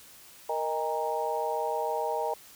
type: harmonic tone with a mistuned harmonic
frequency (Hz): 155.56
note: D#3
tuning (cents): 0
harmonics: 3 / 4 / 5 / 6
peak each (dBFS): -33 / -33 / -33 / -33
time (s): 0.49-2.34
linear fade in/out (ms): 5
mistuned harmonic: 5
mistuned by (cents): +63
effects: white hiss -52 dBFS RMS until 2.55 s